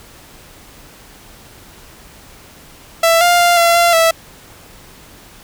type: tone with pitch steps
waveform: sawtooth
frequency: 664 / 701 / 697 / 681 / 688 / 657 Hz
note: E5 / F5 / F5 / F5 / F5 / E5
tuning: +12 / +6 / -4 / -44 / -26 / -6 cents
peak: -5 dBFS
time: 3.03-4.11 s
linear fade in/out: 5 ms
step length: 180 ms
effects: pink hiss -41 dBFS RMS until 5.43 s